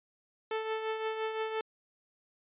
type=tone with tremolo; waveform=sawtooth; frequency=440 Hz; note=A4; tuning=in tune; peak=-26 dBFS; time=0.51-1.61 s; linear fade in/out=2 ms; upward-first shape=triangle; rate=5.8 Hz; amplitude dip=55%; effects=resampled to 8000 Hz